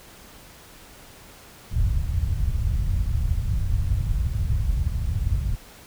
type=low-pass noise; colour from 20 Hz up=white; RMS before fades=-23 dBFS; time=1.71-5.56 s; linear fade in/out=20 ms; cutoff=100 Hz; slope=24 dB/octave; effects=pink hiss -47 dBFS RMS until 5.86 s